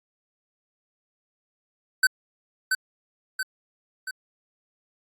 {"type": "tone with echo", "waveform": "square", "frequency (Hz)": 1528, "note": "G6", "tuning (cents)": -45, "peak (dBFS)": -16, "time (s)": [2.03, 2.07], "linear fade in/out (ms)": 5, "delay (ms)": 680, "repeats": 3, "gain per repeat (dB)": -5, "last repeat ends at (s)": 4.11, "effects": ["AAC 64 kbps"]}